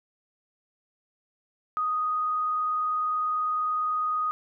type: tone with vibrato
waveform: sine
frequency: 1244.5 Hz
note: D#6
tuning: in tune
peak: -24 dBFS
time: 1.77-4.31 s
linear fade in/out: 0 ms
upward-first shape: sine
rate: 20 Hz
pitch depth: 15 cents each way
effects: none